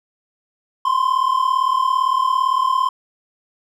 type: tone pair together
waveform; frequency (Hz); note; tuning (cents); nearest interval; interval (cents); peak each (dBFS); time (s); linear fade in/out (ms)
triangle; 1024.3 / 1062; C6 / C6; -37 / +25; minor second; 62; -16; 0.85-2.89; 5
effects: none